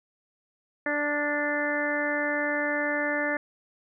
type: harmonic tone with a mistuned harmonic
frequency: 293.7 Hz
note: D4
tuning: in tune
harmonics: 1 / 2 / 3 / 4 / 5 / 6 / 7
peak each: -32 / -30 / -37 / -39 / -35 / -29 / -35 dBFS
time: 0.86-3.37 s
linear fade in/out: 2 ms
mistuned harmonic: 5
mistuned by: -19 cents
effects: none